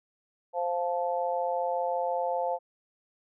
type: harmonic tone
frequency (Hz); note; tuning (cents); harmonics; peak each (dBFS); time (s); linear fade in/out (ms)
174.61; F3; 0; 3 / 4 / 5; -30 / -31 / -32; 0.53-2.59; 50
effects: none